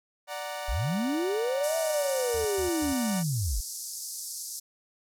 sawtooth chord, D augmented, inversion none, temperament equal, 587.3 / 740 / 932.3 Hz, D5 / F#5 / A#5, 0 / 0 / 0 cents, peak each -33 / -34 / -37 dBFS, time 0.27-3.24 s, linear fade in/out 50 ms
sine linear two-way sweep, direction up then down, 36.71 to 659.3 to 36.71 Hz, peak -26 dBFS, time 0.68-3.61 s, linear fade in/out 10 ms, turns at 1.77 s
pink band-pass noise, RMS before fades -38 dBFS, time 1.63-4.6 s, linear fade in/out 10 ms, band 4900 to 13000 Hz, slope 48 dB/octave
triangle tone bursts, 77.5 Hz, D#2, 6 cents flat, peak -35 dBFS, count 3, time 2.34-2.93 s, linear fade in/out 5 ms, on 110 ms, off 130 ms
effects none

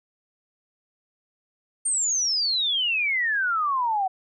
sine exponential sweep, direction down, 8880 to 740 Hz, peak -21 dBFS, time 1.85-4.08 s, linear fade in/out 10 ms, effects none

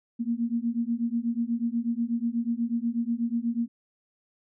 sine beating tone pair, 230 / 238.2 Hz, A#3 / A#3, -23 / +38 cents, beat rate 8.2 Hz, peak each -28 dBFS, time 0.19-3.68 s, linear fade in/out 20 ms, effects none

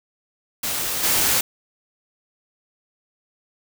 white noise with level steps, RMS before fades -25 / -19 dBFS, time 0.63-1.41 s, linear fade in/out 5 ms, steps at 1.03 s, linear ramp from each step 10 ms, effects none

